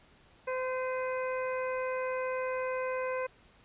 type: harmonic tone with a mistuned harmonic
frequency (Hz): 514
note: C5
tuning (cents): -31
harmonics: 1 / 2 / 3 / 4 / 5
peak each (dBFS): -32 / -38 / -42 / -44 / -46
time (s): 0.47-3.27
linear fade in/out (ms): 10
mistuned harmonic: 5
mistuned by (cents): -45
effects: pink hiss -61 dBFS RMS until 3.64 s + resampled to 8000 Hz